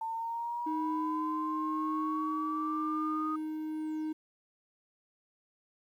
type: linear sweep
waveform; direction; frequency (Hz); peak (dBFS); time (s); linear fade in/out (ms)
sine; up; 893 to 1244.5; -33; 0.01-3.36; 5
type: tone with tremolo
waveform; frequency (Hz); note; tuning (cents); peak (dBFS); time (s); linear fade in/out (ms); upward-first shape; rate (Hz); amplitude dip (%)
triangle; 311.1; D#4; 0; -30; 0.66-4.13; 10; triangle; 0.94; 25
effects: 11-bit